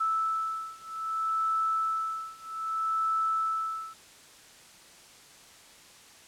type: beating tone pair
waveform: sine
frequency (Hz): 1314 / 1314.63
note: E6 / E6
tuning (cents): -6 / -5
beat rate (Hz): 0.63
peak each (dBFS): -31 / -30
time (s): 0-3.94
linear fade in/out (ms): 10
effects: white hiss -53 dBFS RMS until 6.27 s + low-pass 9000 Hz 12 dB/octave